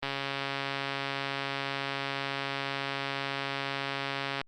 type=click train; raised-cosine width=0.3 ms; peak=-16 dBFS; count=606; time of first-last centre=0.03-4.414 s; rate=138 Hz; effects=Opus 32 kbps